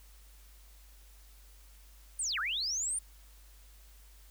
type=linear two-way sweep; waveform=sine; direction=down then up; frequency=9300 to 1174.7 to 9300 Hz; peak=-31 dBFS; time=2.19-2.99 s; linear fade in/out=5 ms; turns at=2.39 s; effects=added 50 Hz sine -54 dBFS peak until 4.3 s + white hiss -62 dBFS RMS until 4.3 s